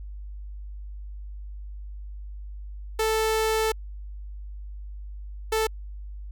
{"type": "tone bursts at uneven times", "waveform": "sawtooth", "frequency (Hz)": 440, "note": "A4", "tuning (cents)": 0, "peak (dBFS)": -18, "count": 2, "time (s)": [[2.99, 3.72], [5.52, 5.67]], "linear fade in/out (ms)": 5, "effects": ["added 50 Hz sine -35 dBFS peak until 6.31 s"]}